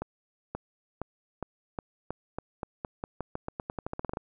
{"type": "accelerating click train", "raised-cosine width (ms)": 1, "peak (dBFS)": -19, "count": 23, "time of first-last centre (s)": [0.02, 4.171], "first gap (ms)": 530, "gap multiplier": 0.88, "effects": []}